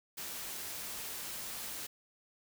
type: noise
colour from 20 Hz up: white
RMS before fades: -42 dBFS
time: 0.17-1.87 s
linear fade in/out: 10 ms
effects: none